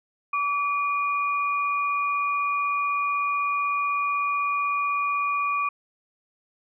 sine tone pair together, 1149 / 2435 Hz, D6 / D#7, -38 / -38 cents, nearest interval octave + minor second, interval 1300 cents, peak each -23 / -29 dBFS, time 0.33-5.69 s, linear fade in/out 5 ms, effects none

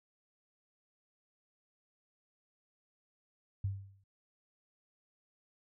sine tone with exponential decay, 98 Hz, G2, in tune, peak -29 dBFS, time 3.64-4.04 s, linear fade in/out 5 ms, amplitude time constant 86 ms, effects none

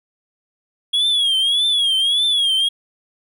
triangle tone with vibrato, 3322 Hz, G#7, in tune, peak -13 dBFS, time 0.93-2.69 s, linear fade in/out 10 ms, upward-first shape triangle, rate 1.7 Hz, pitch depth 130 cents each way, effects none

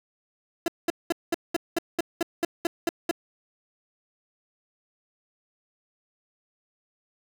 30% pulse tone bursts, 338.2 Hz, E4, 44 cents sharp, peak -19 dBFS, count 12, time 0.66-3.112 s, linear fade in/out 2 ms, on 21 ms, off 200 ms, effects none

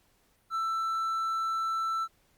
triangle tone, 1330 Hz, E6, 15 cents sharp, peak -26 dBFS, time 0.5-2.08 s, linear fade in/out 50 ms, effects pink hiss -68 dBFS RMS until 2.37 s + Opus 48 kbps

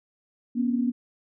sine tone cluster, 240.2 / 260.8 / 276 Hz, B3 / C4 / C#4, -48 / -5 / -7 cents, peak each -23 / -32 / -30 dBFS, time 0.55-0.92 s, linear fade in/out 20 ms, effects none

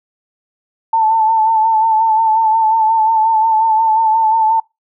sine tone with vibrato, 886 Hz, A5, 12 cents sharp, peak -9 dBFS, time 0.93-4.6 s, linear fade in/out 5 ms, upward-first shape sine, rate 5.6 Hz, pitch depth 40 cents each way, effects noise-tail reverb RT60 0.2 s tail -23 dB re dry

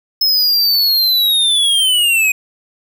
square linear sweep, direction down, 5200 to 2489 Hz, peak -11 dBFS, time 0.21-2.32 s, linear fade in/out 5 ms, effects 7-bit

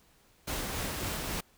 pink noise with tremolo, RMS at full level -34 dBFS, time 0.47-1.41 s, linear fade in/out 10 ms, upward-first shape sine, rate 3.6 Hz, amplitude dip 25%, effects pink hiss -64 dBFS RMS until 1.57 s

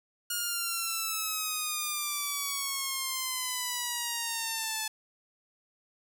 5% pulse exponential sweep, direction down, 1434 to 867 Hz, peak -19 dBFS, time 0.3-4.88 s, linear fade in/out 5 ms, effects none

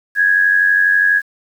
sine tone with amplitude modulation, 1661.2 Hz, G#6, in tune, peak -7 dBFS, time 0.15-1.22 s, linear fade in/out 50 ms, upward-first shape sine, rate 92.2 Hz, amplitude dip 60%, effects 7-bit

